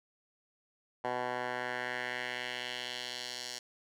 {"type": "tone with band-pass filter sweep", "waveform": "10% pulse", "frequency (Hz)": 124, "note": "B2", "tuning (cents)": 7, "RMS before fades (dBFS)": -38, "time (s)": [1.04, 3.59], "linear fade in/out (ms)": 5, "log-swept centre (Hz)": [950, 5300], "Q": 1.7, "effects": []}